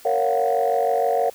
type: chord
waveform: sine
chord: Gb major seventh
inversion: first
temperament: just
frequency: 462.5 / 555 / 693.7 / 740 Hz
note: Bb4 / Db5 / F5 / Gb5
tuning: -14 / +2 / -12 / 0 cents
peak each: -22 / -23 / -22 / -22 dBFS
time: 0.05-1.3 s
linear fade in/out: 5 ms
effects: tanh soft clip ceiling -11 dBFS + white hiss -47 dBFS RMS until 1.34 s